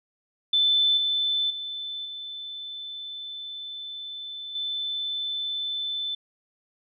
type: tone with level steps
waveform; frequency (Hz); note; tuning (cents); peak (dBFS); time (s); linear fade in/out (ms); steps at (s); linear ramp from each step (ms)
sine; 3522; A7; +1; -18 / -22 / -31 / -34 / -27; 0.53-6.15; 5; 0.97 / 1.5 / 2.05 / 4.55; 5
effects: none